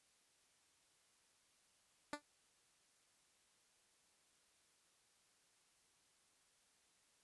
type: tone with exponential decay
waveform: 10% pulse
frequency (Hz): 293.7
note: D4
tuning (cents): 0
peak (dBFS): -30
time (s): 2.13-2.22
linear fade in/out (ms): 1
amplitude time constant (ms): 18
effects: white hiss -75 dBFS RMS until 7.23 s + resampled to 24000 Hz